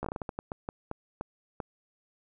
slowing click train, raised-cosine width 1 ms, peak -20 dBFS, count 14, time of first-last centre 0.03-1.602 s, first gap 14 ms, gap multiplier 1.32, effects none

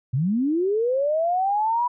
sine linear sweep, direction up, 116.54 to 987.8 Hz, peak -19 dBFS, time 0.13-1.88 s, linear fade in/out 10 ms, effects none

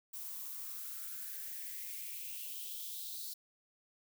violet noise with high-pass filter sweep, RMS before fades -44 dBFS, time 0.13-3.34 s, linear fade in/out 10 ms, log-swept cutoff 880 to 4300 Hz, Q 4.8, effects none

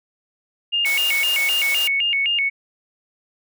sine tone with vibrato, 2500 Hz, D#7, 8 cents sharp, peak -17 dBFS, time 0.72-2.5 s, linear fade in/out 20 ms, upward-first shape square, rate 3.9 Hz, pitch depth 210 cents each way
white high-pass noise, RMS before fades -28 dBFS, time 0.85-1.88 s, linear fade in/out 10 ms, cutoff 440 Hz, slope 48 dB/octave
effects none

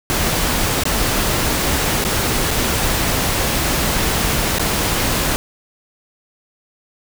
pink noise with dropouts, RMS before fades -18 dBFS, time 0.1-5.36 s, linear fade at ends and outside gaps 0 ms, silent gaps 0.836-0.854 / 2.041-2.049 / 2.507-2.512 / 4.585-4.595 s, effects none

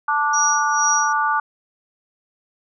sine chord, D major, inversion second, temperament equal with one note detuned, 880 / 1174.7 / 1457.1 Hz, A5 / D6 / F#6, 0 / 0 / -27 cents, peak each -21 / -20 / -22 dBFS, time 0.08-1.4 s, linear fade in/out 5 ms
sine tone with tremolo, 5760 Hz, F#8, 47 cents flat, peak -17 dBFS, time 0.33-1.13 s, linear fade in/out 10 ms, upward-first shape sine, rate 2.2 Hz, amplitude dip 85%
effects none

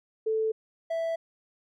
sine / triangle tone pair in turn, 440 / 659.3 Hz, A4 / E5, 0 / 0 cents, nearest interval perfect fifth, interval 700 cents, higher second, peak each -24 / -25 dBFS, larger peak first, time 0.26-0.52 / 0.9-1.16 s, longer neither, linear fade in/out 10 ms, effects none

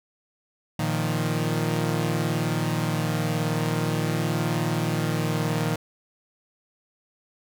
sawtooth chord, Bb suspended fourth, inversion none, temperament equal, 116.54 / 155.56 / 174.61 Hz, Bb2 / Eb3 / F3, 0 / 0 / 0 cents, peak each -24 / -22 / -26 dBFS, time 0.79-5.76 s, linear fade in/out 5 ms, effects none

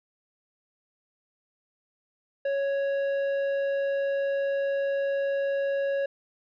sine tone with tanh clipping, 554.4 Hz, C#5, in tune, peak -26 dBFS, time 2.45-6.06 s, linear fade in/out 5 ms, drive 9 dB, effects none

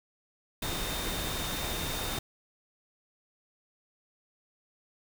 sine tone in noise, 3656 Hz, A#7, 34 cents flat, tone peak -40 dBFS, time 0.62-2.19 s, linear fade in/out 5 ms, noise pink, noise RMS -34 dBFS, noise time 0.62-2.19 s, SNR -9 dB, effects none

